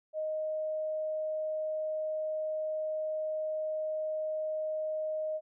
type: tone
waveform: sine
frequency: 622.3 Hz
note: D#5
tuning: in tune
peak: -31 dBFS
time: 0.13-5.41 s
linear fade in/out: 50 ms
effects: none